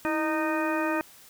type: harmonic tone with a mistuned harmonic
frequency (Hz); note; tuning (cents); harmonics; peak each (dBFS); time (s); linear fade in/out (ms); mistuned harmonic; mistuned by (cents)
308.6; D#4; -14; 1 / 2 / 3 / 4 / 5 / 6 / 8; -28 / -31 / -33 / -34 / -35 / -36 / -37; 0.05-1.01; 0; 1; +75
effects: white hiss -52 dBFS RMS until 1.29 s